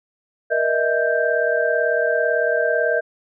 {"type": "tone cluster", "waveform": "sine", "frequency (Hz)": [473, 612, 650, 1572], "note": ["A#4", "D#5", "E5", "G6"], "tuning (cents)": [25, -29, -24, 4], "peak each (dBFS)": -22, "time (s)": [0.5, 3.01], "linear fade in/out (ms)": 20, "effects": []}